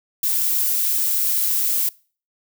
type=noise; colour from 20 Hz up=violet; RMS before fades=-20 dBFS; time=0.23-1.89 s; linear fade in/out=5 ms; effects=noise-tail reverb RT60 0.4 s tail -23 dB re dry

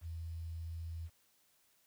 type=tone with quantisation; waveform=sine; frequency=82.6 Hz; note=E2; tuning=4 cents sharp; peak=-40 dBFS; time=0.01-1.1 s; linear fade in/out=50 ms; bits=11; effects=white hiss -72 dBFS RMS until 1.86 s

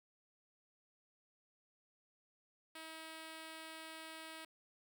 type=tone; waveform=5% pulse; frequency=320 Hz; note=D#4; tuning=49 cents sharp; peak=-37 dBFS; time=2.75-4.45 s; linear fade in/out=5 ms; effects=none

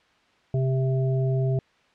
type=harmonic tone; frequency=131.7 Hz; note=C3; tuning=12 cents sharp; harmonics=1 / 3 / 5; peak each=-21 / -30 / -34 dBFS; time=0.54-1.59 s; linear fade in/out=2 ms; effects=white hiss -61 dBFS RMS until 1.94 s + low-pass 3000 Hz 12 dB/octave

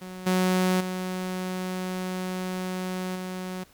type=tone with level steps; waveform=sawtooth; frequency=184.4 Hz; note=F#3; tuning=6 cents flat; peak=-33 / -17 / -25 / -28 dBFS; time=0.01-3.64 s; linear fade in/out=10 ms; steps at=0.26 / 0.8 / 3.15 s; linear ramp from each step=10 ms; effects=pink hiss -57 dBFS RMS until 3.73 s

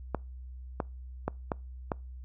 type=clicks; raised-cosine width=1 ms; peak=-15 dBFS; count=5; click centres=0.147 / 0.802 / 1.28 / 1.518 / 1.918 s; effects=noise-tail reverb RT60 0.3 s tail -26 dB re dry + added 63 Hz sine -41 dBFS peak until 2.24 s

